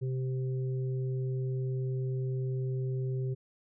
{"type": "harmonic tone", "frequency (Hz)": 129.9, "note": "C3", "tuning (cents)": -12, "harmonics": [1, 3, 4], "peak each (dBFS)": [-30, -39, -53], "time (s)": [0.01, 3.35], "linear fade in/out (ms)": 20, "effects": []}